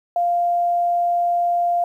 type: tone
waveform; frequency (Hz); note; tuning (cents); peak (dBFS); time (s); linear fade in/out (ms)
sine; 697; F5; -4; -16; 0.16-1.84; 2
effects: 9-bit